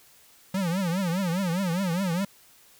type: tone with vibrato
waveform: square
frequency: 180.9 Hz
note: F#3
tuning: 39 cents flat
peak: -25 dBFS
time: 0.54-2.25 s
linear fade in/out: 5 ms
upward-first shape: triangle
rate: 4.9 Hz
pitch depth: 200 cents each way
effects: white hiss -56 dBFS RMS until 2.79 s